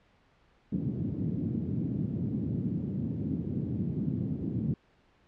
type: band-pass noise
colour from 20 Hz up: white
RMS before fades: -32 dBFS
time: 0.72-4.74 s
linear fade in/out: 5 ms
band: 100 to 250 Hz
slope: 24 dB/octave
effects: pink hiss -65 dBFS RMS until 5.27 s + low-pass 3000 Hz 12 dB/octave